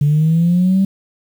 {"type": "linear sweep", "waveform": "sine", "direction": "up", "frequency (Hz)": [142.9, 196], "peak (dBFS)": -9, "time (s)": [0.01, 0.85], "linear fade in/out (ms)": 5, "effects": ["tanh soft clip ceiling -6 dBFS", "7-bit"]}